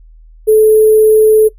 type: tone with sample-and-hold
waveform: sine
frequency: 432.7 Hz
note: A4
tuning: 29 cents flat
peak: -3 dBFS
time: 0.47-1.49 s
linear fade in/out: 20 ms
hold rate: 11025 Hz
effects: noise-tail reverb RT60 0.1 s tail -19 dB re dry + added 40 Hz sine -36 dBFS peak until 1.58 s